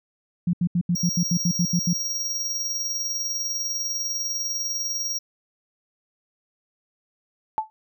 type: tone bursts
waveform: sine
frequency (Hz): 174.61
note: F3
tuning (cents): 0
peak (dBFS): -18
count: 11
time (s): 0.47-1.933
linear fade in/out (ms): 5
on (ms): 63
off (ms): 77
type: tone with tremolo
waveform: square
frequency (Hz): 5640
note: F8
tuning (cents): +16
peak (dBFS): -24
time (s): 0.95-5.19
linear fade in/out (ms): 10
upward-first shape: sine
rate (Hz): 20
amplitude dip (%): 40
type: tone with exponential decay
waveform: sine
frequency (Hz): 872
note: A5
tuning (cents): -16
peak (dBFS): -16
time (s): 7.58-7.7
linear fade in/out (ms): 0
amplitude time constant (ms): 24
effects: none